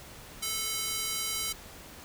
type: tone with high-pass filter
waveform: square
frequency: 437.7 Hz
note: A4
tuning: 9 cents flat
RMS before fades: -33 dBFS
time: 0.42-1.53 s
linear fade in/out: 10 ms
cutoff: 3600 Hz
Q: 0.57
effects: pink hiss -48 dBFS RMS until 2.04 s